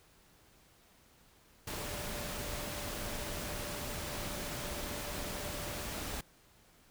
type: tone in noise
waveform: sine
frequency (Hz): 587.3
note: D5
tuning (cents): 0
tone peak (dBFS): -48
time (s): 1.77-5.86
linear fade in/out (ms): 5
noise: pink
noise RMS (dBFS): -40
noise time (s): 1.67-6.21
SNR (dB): -11
effects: pink hiss -64 dBFS RMS until 6.9 s